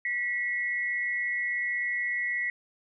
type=tone pair together; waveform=sine; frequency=1945.6 / 2162 Hz; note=B6 / C#7; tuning=-26 / -44 cents; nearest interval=major second; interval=182 cents; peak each=-28 / -33 dBFS; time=0.05-2.5 s; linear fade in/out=2 ms; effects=none